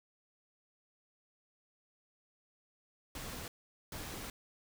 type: noise bursts at uneven times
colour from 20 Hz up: pink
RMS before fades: -44 dBFS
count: 2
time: 3.15-3.48 / 3.92-4.3 s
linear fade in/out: 2 ms
effects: none